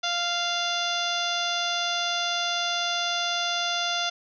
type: harmonic tone with a mistuned harmonic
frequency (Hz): 696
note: F5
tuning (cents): -6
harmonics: 1 / 2 / 3 / 4 / 5 / 6 / 7 / 8 / 9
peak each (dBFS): -31 / -31 / -38 / -34 / -29 / -38 / -35 / -41 / -39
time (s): 0.03-4.1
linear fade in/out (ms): 10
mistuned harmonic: 8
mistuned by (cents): +15
effects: none